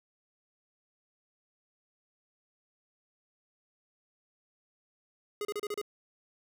square tone bursts, 415.3 Hz, G#4, in tune, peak -33 dBFS, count 6, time 5.41-5.815 s, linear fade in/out 2 ms, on 40 ms, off 33 ms, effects none

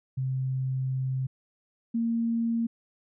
sine tone pair in turn, 131.1 / 230.6 Hz, C3 / A#3, +4 / -19 cents, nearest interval minor seventh, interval 977 cents, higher second, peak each -26 / -24 dBFS, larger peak second, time 0.17-1.27 / 1.94-2.67 s, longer first, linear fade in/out 10 ms, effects none

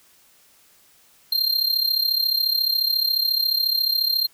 square tone with amplitude modulation, 4186 Hz, C8, in tune, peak -16 dBFS, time 1.32-4.27 s, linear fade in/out 5 ms, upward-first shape sine, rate 34.2 Hz, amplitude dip 75%, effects white hiss -56 dBFS RMS until 4.33 s

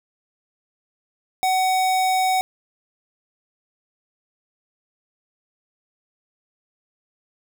square tone, 750 Hz, F#5, 23 cents sharp, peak -18 dBFS, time 1.43-2.41 s, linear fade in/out 0 ms, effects none

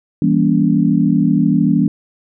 sine chord, E diminished seventh, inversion none, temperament just, 164.81 / 197.78 / 237.3 / 284.8 Hz, E3 / G3 / Bb3 / Db4, 0 / +16 / +31 / +47 cents, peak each -16 dBFS, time 0.22-1.88 s, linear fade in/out 2 ms, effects none

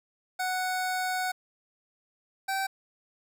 25% pulse tone pair in turn, 740 / 774 Hz, F#5 / G5, 0 / -22 cents, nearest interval minor second, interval 78 cents, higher second, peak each -24 dBFS, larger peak neither, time 0.39-1.32 / 2.48-2.67 s, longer first, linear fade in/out 10 ms, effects 10-bit

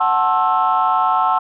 sine chord, F# half-diminished seventh, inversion none, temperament equal with one note detuned, 740 / 880 / 1067.9 / 1318.5 Hz, F#5 / A5 / C6 / E6, 0 / 0 / +35 / 0 cents, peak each -18 dBFS, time 0-1.39 s, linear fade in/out 10 ms, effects tanh soft clip ceiling -6 dBFS

